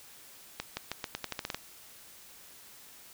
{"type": "accelerating click train", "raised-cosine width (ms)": 0.2, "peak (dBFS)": -16, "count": 11, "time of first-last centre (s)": [0.6, 1.546], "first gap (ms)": 170, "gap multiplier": 0.86, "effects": ["white hiss -53 dBFS RMS until 3.13 s"]}